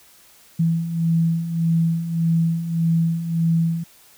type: beating tone pair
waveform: sine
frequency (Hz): 164.2 / 165.9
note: E3 / E3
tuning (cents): -6 / +11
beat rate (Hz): 1.7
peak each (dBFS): -24 / -18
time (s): 0.59-3.84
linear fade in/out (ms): 10
effects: white hiss -51 dBFS RMS until 4.17 s